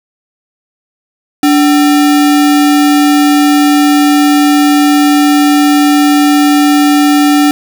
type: tone with sample-and-hold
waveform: sine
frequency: 291.4 Hz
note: D4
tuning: 13 cents flat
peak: -4 dBFS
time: 1.43-7.51 s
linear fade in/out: 2 ms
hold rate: 1050 Hz
effects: none